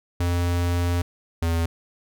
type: tone pair in turn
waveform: square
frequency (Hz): 87.31 / 83.32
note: F2 / E2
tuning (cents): 0 / +19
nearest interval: minor second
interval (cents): 81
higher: first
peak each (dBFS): -21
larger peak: neither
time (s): 0.2-1.02 / 1.42-1.66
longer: first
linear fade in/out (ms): 5
effects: none